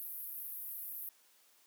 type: band-pass noise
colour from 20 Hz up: pink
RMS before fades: -44 dBFS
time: 0-1.09 s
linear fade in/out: 0 ms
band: 12000 to 16000 Hz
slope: 48 dB/octave
effects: white hiss -67 dBFS RMS until 1.66 s + high-pass 300 Hz 12 dB/octave